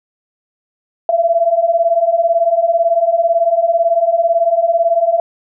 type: beating tone pair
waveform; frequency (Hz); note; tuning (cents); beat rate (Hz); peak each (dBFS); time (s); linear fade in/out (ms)
sine; 661 / 679; E5 / F5; +5 / -49; 18; -15 / -12; 1.09-5.2; 2
effects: none